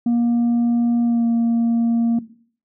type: tone with pitch glide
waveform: sine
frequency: 236.7 to 232.4 Hz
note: A#3 to A#3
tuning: +27 to -5 cents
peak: -12 dBFS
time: 0.06-2.19 s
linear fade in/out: 5 ms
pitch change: -32 cents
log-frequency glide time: 1.03-1.26 s
effects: noise-tail reverb RT60 0.5 s tail -17 dB re dry + tanh soft clip ceiling -14 dBFS